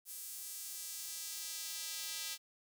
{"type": "tone with high-pass filter sweep", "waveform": "square", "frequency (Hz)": 180.3, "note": "F#3", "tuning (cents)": -45, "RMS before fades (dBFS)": -44, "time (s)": [0.05, 2.38], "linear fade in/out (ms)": 50, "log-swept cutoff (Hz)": [9600, 3800], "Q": 0.89, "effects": []}